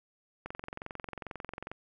click train, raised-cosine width 0.5 ms, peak -24 dBFS, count 29, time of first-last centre 0.46-1.716 s, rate 22.3 Hz, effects none

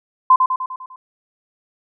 sine tone with echo, 1030 Hz, C6, 28 cents flat, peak -6 dBFS, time 0.3-0.36 s, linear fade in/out 5 ms, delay 100 ms, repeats 6, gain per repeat -5 dB, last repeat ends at 0.96 s, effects none

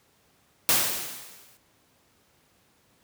white noise with exponential decay, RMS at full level -19 dBFS, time 0.69-1.57 s, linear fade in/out 0 ms, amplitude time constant 190 ms, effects pink hiss -64 dBFS RMS until 3.03 s + high-pass 80 Hz 12 dB/octave

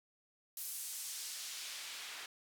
white noise with band-pass filter sweep, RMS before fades -45 dBFS, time 0.57-2.26 s, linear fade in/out 2 ms, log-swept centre 12000 to 2000 Hz, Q 0.76, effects none

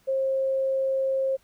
sine tone, 534 Hz, C5, 35 cents sharp, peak -22 dBFS, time 0.07-1.37 s, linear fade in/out 20 ms, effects pink hiss -63 dBFS RMS until 1.43 s

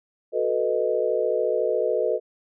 sine chord, B dominant seventh, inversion second, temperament equal, 370 / 440 / 493.9 / 622.3 Hz, F#4 / A4 / B4 / D#5, 0 / 0 / 0 / 0 cents, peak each -29 / -25 / -25 / -26 dBFS, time 0.32-2.2 s, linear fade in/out 50 ms, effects none

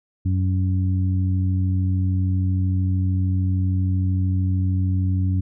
harmonic tone, 93.1 Hz, F#2, 11 cents sharp, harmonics 1 / 2 / 3, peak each -18 / -28 / -30 dBFS, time 0.25-5.41 s, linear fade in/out 10 ms, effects none

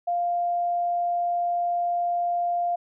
sine tone, 698.5 Hz, F5, in tune, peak -22 dBFS, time 0.07-2.76 s, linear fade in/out 10 ms, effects none

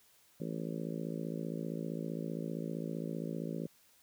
harmonic tone, 55.3 Hz, A1, 9 cents sharp, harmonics 3 / 4 / 5 / 6 / 7 / 8 / 9 / 10, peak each -40 / -42 / -44 / -46 / -47 / -48 / -49 / -50 dBFS, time 0.4-3.67 s, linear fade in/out 5 ms, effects white hiss -66 dBFS RMS until 4.02 s

